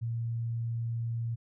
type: tone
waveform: sine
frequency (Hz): 116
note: A#2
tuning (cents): -8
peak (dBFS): -30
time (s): 0.01-1.36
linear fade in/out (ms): 20
effects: none